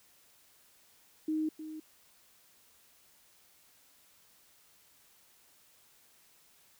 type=tone with echo; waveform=sine; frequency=311.8 Hz; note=D#4; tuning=4 cents sharp; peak=-29 dBFS; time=1.28-1.49 s; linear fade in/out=5 ms; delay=310 ms; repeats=1; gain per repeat=-11 dB; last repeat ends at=1.8 s; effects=white hiss -64 dBFS RMS until 6.79 s